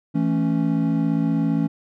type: chord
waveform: triangle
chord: A major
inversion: second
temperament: equal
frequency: 164.81 / 220 / 277.2 Hz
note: E3 / A3 / C#4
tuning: 0 / 0 / 0 cents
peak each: -20 / -22 / -20 dBFS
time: 0.14-1.68 s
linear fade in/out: 20 ms
effects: none